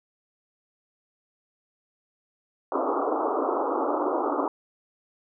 pink band-pass noise, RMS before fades -26 dBFS, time 2.72-4.48 s, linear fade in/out 2 ms, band 270 to 1300 Hz, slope 96 dB/octave, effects none

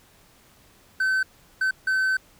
triangle tone bursts at uneven times, 1531 Hz, G6, 41 cents flat, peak -18 dBFS, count 3, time 1-1.23 / 1.61-1.71 / 1.87-2.17 s, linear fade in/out 5 ms, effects pink hiss -56 dBFS RMS until 2.39 s

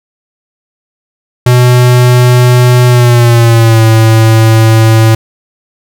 square tone with pitch glide, 123.9 to 111.66 Hz, B2 to A2, +6 to +26 cents, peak -3 dBFS, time 1.46-5.15 s, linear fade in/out 5 ms, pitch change -180 cents, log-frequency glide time 2.87-3.84 s, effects none

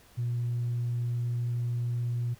sine tone, 120 Hz, B2, 49 cents flat, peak -26 dBFS, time 0.17-2.35 s, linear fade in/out 20 ms, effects tanh soft clip ceiling -24 dBFS + pink hiss -58 dBFS RMS until 2.39 s

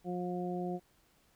harmonic tone, 178.7 Hz, F3, 40 cents sharp, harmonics 1 / 2 / 3 / 4, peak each -37 / -38 / -45 / -41 dBFS, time 0.04-0.8 s, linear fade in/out 50 ms, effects pink hiss -69 dBFS RMS until 1.35 s

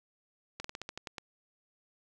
slowing click train, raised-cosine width 0.2 ms, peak -22 dBFS, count 9, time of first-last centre 0.6-1.182 s, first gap 44 ms, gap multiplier 1.14, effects none

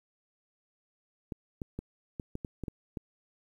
clicks, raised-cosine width 3 ms, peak -23 dBFS, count 9, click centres 1.322 / 1.618 / 1.79 / 2.198 / 2.354 / 2.448 / 2.637 / 2.682 / 2.972 s, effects 10-bit

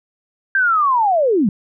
sine linear sweep, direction down, 1600 to 174.61 Hz, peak -12 dBFS, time 0.55-1.49 s, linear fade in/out 2 ms, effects none

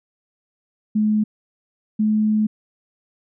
sine tone pair in turn, 213.4 / 214.5 Hz, G#3 / A3, +47 / -44 cents, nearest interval unison, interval 9 cents, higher second, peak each -15 dBFS, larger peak neither, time 0.95-1.24 / 1.99-2.47 s, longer second, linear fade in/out 10 ms, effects none

